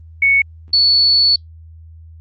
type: tone pair in turn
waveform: sine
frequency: 2217 / 4434 Hz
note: C#7 / C#8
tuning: 0 / 0 cents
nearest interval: octave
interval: 1200 cents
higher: second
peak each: -9 dBFS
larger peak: neither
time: 0.22-0.42 / 0.73-1.36 s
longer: second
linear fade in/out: 5 ms
effects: added 81 Hz sine -36 dBFS peak until 2.2 s + Opus 24 kbps